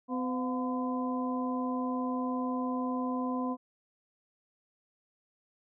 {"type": "harmonic tone with a mistuned harmonic", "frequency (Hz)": 254.2, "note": "C4", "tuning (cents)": -50, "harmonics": [1, 2, 3, 4], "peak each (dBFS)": [-31, -39, -41, -37], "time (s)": [0.08, 3.57], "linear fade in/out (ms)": 50, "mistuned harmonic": 3, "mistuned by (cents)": -100, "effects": []}